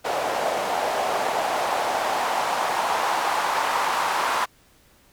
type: noise with band-pass filter sweep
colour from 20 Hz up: white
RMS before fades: -24 dBFS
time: 0.04-4.46 s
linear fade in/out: 20 ms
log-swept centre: 640 to 1000 Hz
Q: 2.7
effects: pink hiss -57 dBFS RMS until 5.12 s